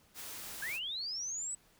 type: noise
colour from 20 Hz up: white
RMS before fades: -45 dBFS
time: 0.14-0.8 s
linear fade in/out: 50 ms
type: linear sweep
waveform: sine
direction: up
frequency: 1568 to 8080 Hz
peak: -36 dBFS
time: 0.62-1.55 s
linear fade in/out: 5 ms
effects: pink hiss -66 dBFS RMS until 1.79 s